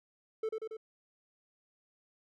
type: tone with echo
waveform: triangle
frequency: 440 Hz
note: A4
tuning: in tune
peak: -29 dBFS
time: 0.43-0.49 s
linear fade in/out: 5 ms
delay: 93 ms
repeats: 3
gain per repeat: -3 dB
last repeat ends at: 0.769 s
effects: none